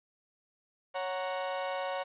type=chord; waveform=35% pulse; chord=F# major; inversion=second; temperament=equal; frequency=554.4 / 740 / 932.3 Hz; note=C#5 / F#5 / A#5; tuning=0 / 0 / 0 cents; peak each=-33 / -36 / -39 dBFS; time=0.94-2.04 s; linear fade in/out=20 ms; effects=resampled to 8000 Hz + 10-bit